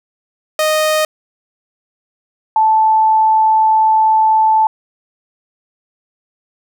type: tone pair in turn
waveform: sawtooth / sine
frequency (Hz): 620 / 875.9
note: D#5 / A5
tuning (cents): -6 / -8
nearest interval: tritone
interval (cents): 598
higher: second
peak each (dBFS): -8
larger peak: neither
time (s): 0.59-1.05 / 2.56-4.67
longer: second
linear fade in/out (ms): 2
effects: none